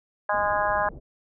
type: harmonic tone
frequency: 206.3 Hz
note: G#3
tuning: 11 cents flat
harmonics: 3 / 4 / 5 / 6 / 7 / 8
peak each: -27 / -27 / -27 / -32 / -34 / -29 dBFS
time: 0.29-0.89 s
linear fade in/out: 5 ms
type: low-pass noise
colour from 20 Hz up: pink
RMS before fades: -41 dBFS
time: 0.32-1 s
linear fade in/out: 20 ms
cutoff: 540 Hz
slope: 24 dB/octave
effects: none

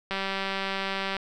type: click train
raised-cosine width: 0.3 ms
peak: -14 dBFS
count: 206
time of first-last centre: 0.11-1.167 s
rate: 194 Hz
effects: none

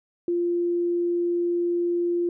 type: tone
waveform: sine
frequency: 347.2 Hz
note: F4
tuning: 10 cents flat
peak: -21 dBFS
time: 0.28-2.29 s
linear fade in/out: 2 ms
effects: none

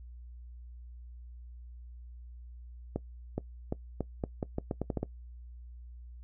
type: accelerating click train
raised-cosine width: 2 ms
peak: -18 dBFS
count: 12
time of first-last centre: 2.96-5.03 s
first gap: 420 ms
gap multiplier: 0.82
effects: noise-tail reverb RT60 0.1 s tail -20 dB re dry + added 60 Hz sine -45 dBFS peak until 6.23 s

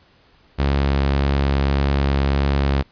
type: tone with vibrato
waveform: sawtooth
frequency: 69.3 Hz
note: C#2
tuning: in tune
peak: -12 dBFS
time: 0.58-2.83 s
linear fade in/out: 20 ms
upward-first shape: triangle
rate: 1.7 Hz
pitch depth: 10 cents each way
effects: pink hiss -55 dBFS RMS until 2.91 s + resampled to 11025 Hz

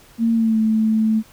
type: tone with pitch glide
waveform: sine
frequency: 229 to 219.4 Hz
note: A#3 to A3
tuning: -31 to -5 cents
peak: -14 dBFS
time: 0.18-1.23 s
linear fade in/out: 50 ms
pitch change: -74 cents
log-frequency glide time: 0.33-0.59 s
effects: pink hiss -49 dBFS RMS until 1.32 s

